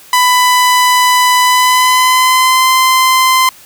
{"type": "tone with pitch glide", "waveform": "sawtooth", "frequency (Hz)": [997, 1035.7], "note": ["B5", "C6"], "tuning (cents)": [16, -18], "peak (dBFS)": -3, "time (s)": [0.13, 3.49], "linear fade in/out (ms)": 2, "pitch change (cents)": 66, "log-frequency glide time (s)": [1.42, 2.69], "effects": ["white hiss -39 dBFS RMS until 3.65 s"]}